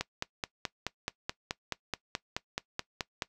click train, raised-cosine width 0.2 ms, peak -14 dBFS, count 16, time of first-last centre 0.01-3.222 s, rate 4.67 Hz, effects noise-tail reverb RT60 0.1 s tail -20 dB re dry

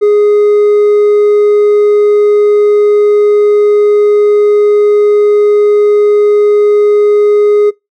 sine tone with hard clipping, 415.3 Hz, G#4, in tune, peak -5 dBFS, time 0.01-7.71 s, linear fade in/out 20 ms, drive 2 dB, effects noise-tail reverb RT60 0.2 s tail -24 dB re dry

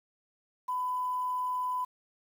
sine tone with quantisation, 1002 Hz, B5, 25 cents sharp, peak -29 dBFS, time 0.68-1.85 s, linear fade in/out 10 ms, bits 9, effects none

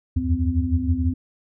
sine tone cluster, 75.4 / 82.2 / 87.4 / 94.1 / 256.6 Hz, D2 / E2 / F2 / F#2 / C4, +46 / -4 / +2 / +30 / -34 cents, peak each -25 / -24 / -27 / -27 / -24 dBFS, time 0.16-1.14 s, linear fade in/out 10 ms, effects none

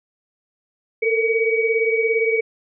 sine tone cluster, 446.5 / 463.9 / 2264 Hz, A4 / A#4 / C#7, +25 / -8 / +36 cents, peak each -19 / -23 / -21 dBFS, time 1.02-2.41 s, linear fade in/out 10 ms, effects none

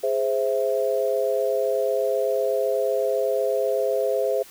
sine chord, Ab augmented, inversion none, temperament equal, 415.3 / 523.3 / 659.3 Hz, Ab4 / C5 / E5, 0 / 0 / 0 cents, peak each -25 / -23 / -26 dBFS, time 0.03-4.43 s, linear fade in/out 10 ms, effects white hiss -47 dBFS RMS until 4.5 s

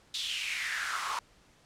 pink noise with high-pass filter sweep, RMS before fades -34 dBFS, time 0.14-1.19 s, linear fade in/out 2 ms, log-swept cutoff 3700 to 970 Hz, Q 5, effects pink hiss -62 dBFS RMS until 1.65 s + low-pass 8000 Hz 12 dB/octave

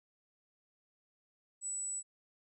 sine tone, 7900 Hz, B8, in tune, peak -36 dBFS, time 1.61-2.03 s, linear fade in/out 50 ms, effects none

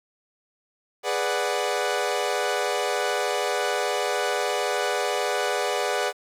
sawtooth chord, G# half-diminished seventh, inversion none, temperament equal, 415.3 / 493.9 / 587.3 / 740 Hz, G#4 / B4 / D5 / F#5, 0 / 0 / 0 / 0 cents, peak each -25 dBFS, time 1.03-6.13 s, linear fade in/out 50 ms, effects low-pass 10000 Hz 12 dB/octave + 9-bit

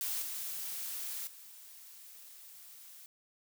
blue noise with level steps, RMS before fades -36 / -40 / -53 dBFS, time 0.01-3.06 s, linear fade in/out 0 ms, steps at 0.22 / 1.27 s, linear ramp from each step 2 ms, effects none

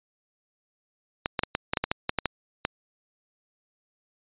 clicks, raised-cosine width 0.3 ms, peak -8 dBFS, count 12, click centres 1.259 / 1.392 / 1.435 / 1.551 / 1.735 / 1.772 / 1.84 / 1.915 / 2.094 / 2.187 / 2.257 / 2.651 s, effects resampled to 8000 Hz

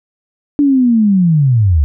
sine linear sweep, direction down, 293.7 to 67 Hz, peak -7 dBFS, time 0.59-1.84 s, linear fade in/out 0 ms, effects none

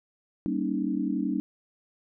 sine chord, Eb dominant seventh, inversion first, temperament just, 194.45 / 233.3 / 280 / 311.1 Hz, G3 / Bb3 / Db4 / Eb4, -14 / +2 / +18 / 0 cents, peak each -31 / -32 / -30 / -31 dBFS, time 0.46-1.4 s, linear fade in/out 0 ms, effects none

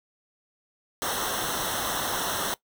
pink noise with comb filter, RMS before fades -29 dBFS, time 1.02-2.54 s, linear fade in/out 0 ms, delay 0.42 ms, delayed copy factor -0.85, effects noise-tail reverb RT60 0.1 s tail -20 dB re dry

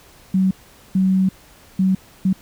sine tone bursts at uneven times, 188.9 Hz, F#3, 36 cents sharp, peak -13 dBFS, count 4, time 0.34-0.51 / 0.95-1.29 / 1.79-1.95 / 2.25-2.33 s, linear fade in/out 5 ms, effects pink hiss -48 dBFS RMS until 2.41 s

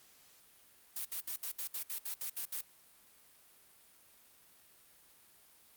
blue noise bursts, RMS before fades -39 dBFS, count 11, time 0.96-2.61 s, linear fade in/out 5 ms, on 90 ms, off 66 ms, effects white hiss -63 dBFS RMS until 5.76 s + Opus 48 kbps

